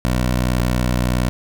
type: tone pair in turn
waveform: 15% pulse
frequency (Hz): 62 / 61.61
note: B1 / B1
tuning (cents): +7 / -4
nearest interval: unison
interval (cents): 11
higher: first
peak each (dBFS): -10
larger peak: neither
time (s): 0.05-0.6 / 0.6-1.29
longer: second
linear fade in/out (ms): 0
effects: none